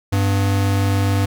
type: tone pair together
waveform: square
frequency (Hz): 98.46 / 248.1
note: G2 / B3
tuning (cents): +8 / +8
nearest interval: octave + major third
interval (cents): 1600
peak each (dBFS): -16 / -27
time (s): 0.12-1.26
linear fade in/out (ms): 10
effects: none